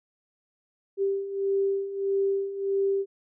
sine beating tone pair, 392 / 393.6 Hz, G4 / G4, 0 / +7 cents, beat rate 1.6 Hz, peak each -30 / -25 dBFS, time 0.97-3.06 s, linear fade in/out 50 ms, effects none

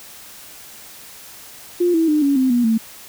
sine tone with pitch steps, 351.5 / 326.1 / 302.5 / 280.6 / 260.3 / 241.5 / 224 Hz, F4 / E4 / D#4 / C#4 / C4 / B3 / A3, +11 / -19 / -49 / +21 / -9 / -39 / +31 cents, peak -13 dBFS, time 1.8-2.78 s, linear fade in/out 10 ms, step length 140 ms, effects white hiss -40 dBFS RMS until 3.08 s

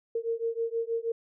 sine beating tone pair, 456.3 / 462.6 Hz, A#4 / A#4, -37 / -13 cents, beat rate 6.3 Hz, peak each -31 dBFS, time 0.15-1.12 s, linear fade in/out 5 ms, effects none

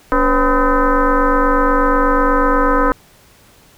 sine tone with frequency modulation, 493.9 Hz, B4, in tune, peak -10 dBFS, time 0.12-2.92 s, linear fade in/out 0 ms, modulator 259 Hz, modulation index 3.7, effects pink hiss -48 dBFS RMS until 3.77 s

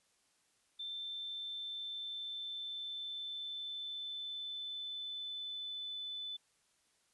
sine tone with pitch glide, 3556 to 3503 Hz, A7 to A7, +18 to -8 cents, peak -40 dBFS, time 0.79-6.37 s, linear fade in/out 10 ms, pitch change -26 cents, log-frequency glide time 1.01-5.95 s, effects white hiss -74 dBFS RMS until 7.13 s + resampled to 24000 Hz

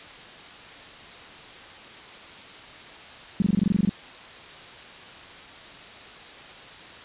sine tone bursts, 196 Hz, G3, in tune, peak -16 dBFS, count 12, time 3.4-3.894 s, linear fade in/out 2 ms, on 21 ms, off 22 ms, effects white hiss -43 dBFS RMS until 7.04 s + resampled to 8000 Hz

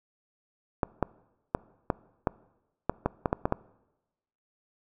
clicks, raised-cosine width 1 ms, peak -10 dBFS, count 11, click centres 0.832 / 1.027 / 1.549 / 1.902 / 2.272 / 2.896 / 3.06 / 3.258 / 3.329 / 3.455 / 3.524 s, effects noise-tail reverb RT60 1.0 s tail -22 dB re dry

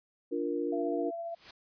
sine chord, Bb major, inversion first, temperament equal with one note detuned, 293.7 / 349.2 / 468.1 Hz, D4 / F4 / Bb4, 0 / 0 / +7 cents, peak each -34 dBFS, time 0.31-1.11 s, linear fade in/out 20 ms
sine tone with tremolo, 675 Hz, E5, 41 cents sharp, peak -34 dBFS, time 0.72-1.35 s, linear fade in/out 10 ms, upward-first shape sine, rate 15 Hz, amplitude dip 25%
white noise with exponential growth, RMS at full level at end -43 dBFS, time 1.23-1.51 s, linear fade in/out 5 ms, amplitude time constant 59 ms
effects resampled to 11025 Hz

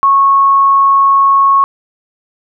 sine tone, 1100 Hz, C#6, 14 cents flat, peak -5 dBFS, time 0.03-1.64 s, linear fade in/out 0 ms, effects none

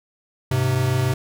square tone pair together, 102.86 / 129.6 Hz, G#2 / C3, -16 / -16 cents, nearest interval major third, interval 400 cents, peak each -24 / -20 dBFS, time 0.51-1.14 s, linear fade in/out 5 ms, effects none

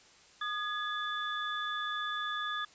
sine tone cluster, 1227 / 1683 / 3485 Hz, D#6 / G#6 / A7, -25 / +23 / -17 cents, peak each -36 / -37 / -39 dBFS, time 0.41-2.65 s, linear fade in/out 5 ms, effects white hiss -59 dBFS RMS until 2.74 s + resampled to 16000 Hz

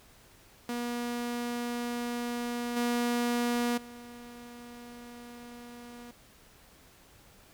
sawtooth tone with level steps, 240 Hz, B3, 49 cents flat, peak -28 / -23 / -41 dBFS, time 0.69-6.11 s, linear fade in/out 2 ms, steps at 2.76 / 3.77 s, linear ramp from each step 10 ms, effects pink hiss -58 dBFS RMS until 7.53 s

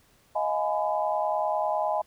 sine chord, F half-diminished seventh, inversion third, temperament just, 628.6 / 698.5 / 838.1 / 1005.8 Hz, Eb5 / F5 / Ab5 / Cb6, +18 / 0 / +16 / +31 cents, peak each -28 / -32 / -28 / -32 dBFS, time 0.35-2.02 s, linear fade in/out 10 ms, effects pink hiss -62 dBFS RMS until 2.06 s

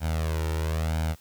sawtooth tone with flanger, 79.8 Hz, D#2, 44 cents sharp, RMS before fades -27 dBFS, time 0-1.16 s, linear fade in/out 50 ms, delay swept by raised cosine 1.3 to 2.2 ms, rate 1 Hz, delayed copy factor +0.65, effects white hiss -57 dBFS RMS until 1.2 s

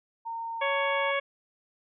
sine tone with pitch glide, 917 to 906.5 Hz, A#5 to A#5, -29 to -49 cents, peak -32 dBFS, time 0.25-1.12 s, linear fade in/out 20 ms, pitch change -20 cents, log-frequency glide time 0.5-0.82 s
harmonic tone, 557 Hz, C#5, 8 cents sharp, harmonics 1 / 2 / 3 / 4 / 5 / 6, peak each -29 / -32 / -34 / -31 / -40 / -40 dBFS, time 0.61-1.2 s, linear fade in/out 10 ms
effects none

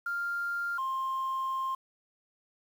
sine tone pair in turn, 1396.9 / 1057.7 Hz, F6 / C6, 0 / +18 cents, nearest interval perfect fourth, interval 482 cents, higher first, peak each -29 / -28 dBFS, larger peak second, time 0.06-0.78 / 0.78-1.75 s, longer second, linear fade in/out 5 ms, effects tanh soft clip ceiling -26 dBFS + 9-bit

